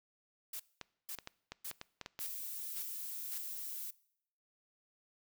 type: noise bursts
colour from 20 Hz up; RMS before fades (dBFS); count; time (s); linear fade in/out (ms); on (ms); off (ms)
blue; -43; 6; 0.53-3.382; 5; 67; 490
type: clicks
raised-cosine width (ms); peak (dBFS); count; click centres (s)
0.2; -26; 9; 0.813 / 1.187 / 1.274 / 1.52 / 1.713 / 1.814 / 2.013 / 2.061 / 2.191
type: noise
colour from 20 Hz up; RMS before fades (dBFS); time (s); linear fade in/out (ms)
violet; -43; 2.19-3.91; 10
effects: noise-tail reverb RT60 0.7 s tail -22 dB re dry